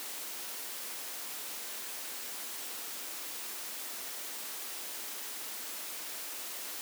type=high-pass noise; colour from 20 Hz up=white; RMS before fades=-41 dBFS; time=0-6.81 s; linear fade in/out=0 ms; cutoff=230 Hz; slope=24 dB/octave; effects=none